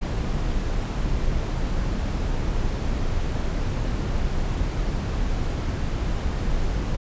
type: noise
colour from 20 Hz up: brown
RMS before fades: -24 dBFS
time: 0.01-6.97 s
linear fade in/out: 20 ms
effects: resampled to 16000 Hz